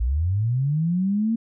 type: linear sweep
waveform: sine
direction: up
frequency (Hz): 53.2 to 231.6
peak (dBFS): -19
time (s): 0-1.36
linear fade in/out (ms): 10
effects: none